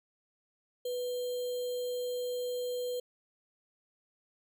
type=tone with sample-and-hold; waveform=sine; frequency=493.9 Hz; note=B4; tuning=in tune; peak=-32 dBFS; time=0.85-3 s; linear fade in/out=5 ms; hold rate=3675 Hz; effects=none